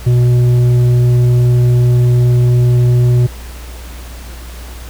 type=tone with tanh clipping; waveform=sine; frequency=122.5 Hz; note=B2; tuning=14 cents flat; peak=-8 dBFS; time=0.06-3.27 s; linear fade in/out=10 ms; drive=7 dB; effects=added 60 Hz sine -27 dBFS peak until 4.89 s + pink hiss -35 dBFS RMS until 4.89 s